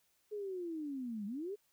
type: linear two-way sweep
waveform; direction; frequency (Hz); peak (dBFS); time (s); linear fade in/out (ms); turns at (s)
sine; down then up; 428.1 to 196 to 428.1; -38; 0.31-1.56; 20; 1.26
effects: white hiss -75 dBFS RMS until 1.72 s